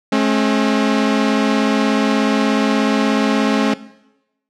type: tone pair together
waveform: sawtooth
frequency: 213.5 / 270.2 Hz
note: G#3 / C#4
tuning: +48 / -44 cents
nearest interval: major third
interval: 408 cents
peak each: -12 dBFS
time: 0.12-3.74 s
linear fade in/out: 5 ms
effects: noise-tail reverb RT60 0.9 s tail -18 dB re dry + low-pass 5000 Hz 12 dB/octave